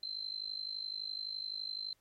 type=tone with amplitude modulation; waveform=sine; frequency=4101 Hz; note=C8; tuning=36 cents flat; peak=-34 dBFS; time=0.03-1.93 s; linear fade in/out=2 ms; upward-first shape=sine; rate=51.8 Hz; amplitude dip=85%; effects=pink hiss -74 dBFS RMS until 2 s + MP3 64 kbps